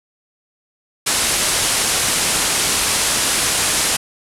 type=low-pass noise; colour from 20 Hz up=white; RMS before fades=-18 dBFS; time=1.06-3.97 s; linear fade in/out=10 ms; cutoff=11000 Hz; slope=48 dB/octave; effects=none